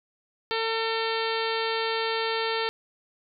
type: harmonic tone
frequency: 450 Hz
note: A4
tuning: 39 cents sharp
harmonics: 1 / 2 / 3 / 4 / 5 / 6 / 7 / 8 / 9 / 10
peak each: -29 / -32 / -34 / -35 / -36 / -37 / -37 / -38 / -39 / -39 dBFS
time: 0.51-2.69 s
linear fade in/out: 0 ms
effects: none